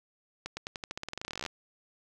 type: accelerating click train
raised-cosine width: 0.2 ms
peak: -19 dBFS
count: 24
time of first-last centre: 0.46-1.463 s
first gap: 110 ms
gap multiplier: 0.9
effects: none